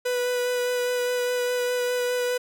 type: tone with vibrato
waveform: 45% pulse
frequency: 493.9 Hz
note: B4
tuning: in tune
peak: -23 dBFS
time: 0.05-2.38 s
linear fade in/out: 10 ms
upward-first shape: sine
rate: 4.9 Hz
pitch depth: 12 cents each way
effects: none